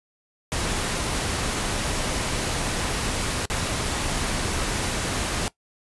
pink noise with dropouts, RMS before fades -26 dBFS, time 0.52-5.48 s, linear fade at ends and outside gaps 0 ms, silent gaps 3.455-3.5 s, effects noise-tail reverb RT60 0.1 s tail -19 dB re dry + resampled to 24000 Hz

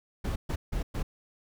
brown noise bursts at uneven times, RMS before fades -30 dBFS, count 4, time 0.24-0.36 / 0.49-0.56 / 0.72-0.83 / 0.94-1.03 s, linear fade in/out 10 ms, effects none

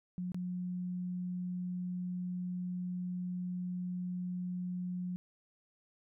sine tone with dropouts, 180 Hz, F#3, 47 cents flat, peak -35 dBFS, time 0.18-5.16 s, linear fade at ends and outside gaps 0 ms, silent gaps 0.319-0.345 s, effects none

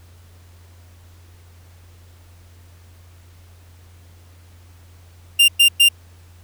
45% pulse tone bursts, 2794 Hz, F7, in tune, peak -9 dBFS, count 3, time 5.39-5.889 s, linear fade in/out 10 ms, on 93 ms, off 110 ms, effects added 87 Hz sine -44 dBFS peak until 6.43 s + pink hiss -54 dBFS RMS until 6.43 s

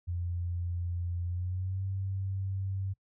sine tone with pitch glide, 87.31 to 96.32 Hz, F2 to G2, 0 to -30 cents, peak -31 dBFS, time 0.07-2.94 s, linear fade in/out 20 ms, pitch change +170 cents, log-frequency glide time 1.25-1.84 s, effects noise-tail reverb RT60 0.1 s tail -21 dB re dry

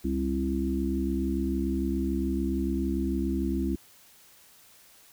harmonic tone with a mistuned harmonic, 66.9 Hz, C2, 39 cents sharp, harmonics 1 / 3 / 4 / 5, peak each -31 / -31 / -31 / -31 dBFS, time 0.04-3.76 s, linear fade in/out 10 ms, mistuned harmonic 3, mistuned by -33 cents, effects white hiss -56 dBFS RMS until 5.12 s

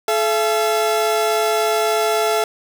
30% pulse tone pair together, 430.3 / 677.2 Hz, A4 / E5, -39 / +46 cents, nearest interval minor sixth, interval 785 cents, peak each -16 / -16 dBFS, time 0.08-2.44 s, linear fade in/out 2 ms, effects none

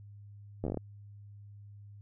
slowing click train, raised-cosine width 2 ms, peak -21 dBFS, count 8, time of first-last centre 0.64-0.773 s, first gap 12 ms, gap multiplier 1.15, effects added 102 Hz sine -48 dBFS peak until 2.01 s

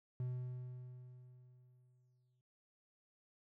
triangle tone with exponential decay, 125.3 Hz, B2, 25 cents sharp, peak -35 dBFS, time 0.2-2.41 s, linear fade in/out 2 ms, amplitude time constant 480 ms, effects noise-tail reverb RT60 0.2 s tail -23 dB re dry

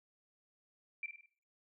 sine tone with echo, 2349 Hz, D7, in tune, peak -37 dBFS, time 1.03-1.06 s, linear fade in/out 2 ms, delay 50 ms, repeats 4, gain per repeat -6 dB, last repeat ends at 1.26 s, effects noise-tail reverb RT60 0.5 s tail -20 dB re dry

